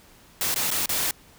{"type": "noise with dropouts", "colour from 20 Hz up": "white", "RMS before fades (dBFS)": -25, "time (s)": [0.41, 1.11], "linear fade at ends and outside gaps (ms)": 1, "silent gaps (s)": [[0.543, 0.56], [0.705, 0.713], [0.859, 0.892]], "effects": ["pink hiss -53 dBFS RMS until 1.38 s"]}